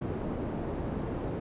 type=low-pass noise; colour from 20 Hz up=white; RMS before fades=-34 dBFS; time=0.01-1.4 s; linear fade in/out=10 ms; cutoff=390 Hz; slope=12 dB/octave; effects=resampled to 8000 Hz